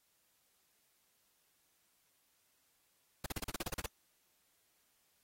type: noise bursts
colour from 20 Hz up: pink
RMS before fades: -38 dBFS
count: 11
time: 3.24-3.862 s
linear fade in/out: 5 ms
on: 22 ms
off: 38 ms
effects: white hiss -75 dBFS RMS until 5.23 s + AAC 48 kbps